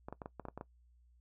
clicks, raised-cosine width 1 ms, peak -29 dBFS, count 9, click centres 0.085 / 0.126 / 0.218 / 0.259 / 0.397 / 0.453 / 0.485 / 0.576 / 0.611 s, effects noise-tail reverb RT60 0.1 s tail -19 dB re dry + added 60 Hz sine -63 dBFS peak until 1.2 s

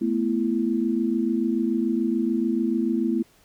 sine chord, A suspended second, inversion none, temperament equal with one note detuned, 220 / 246.9 / 333.8 Hz, A3 / B3 / E4, 0 / 0 / +22 cents, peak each -25 dBFS, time 0.01-3.23 s, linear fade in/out 10 ms, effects pink hiss -58 dBFS RMS until 3.44 s

